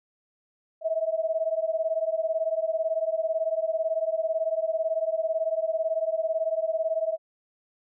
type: beating tone pair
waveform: sine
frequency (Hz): 637 / 655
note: D#5 / E5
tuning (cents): +41 / -11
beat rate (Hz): 18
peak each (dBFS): -27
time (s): 0.81-7.18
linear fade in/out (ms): 50
effects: none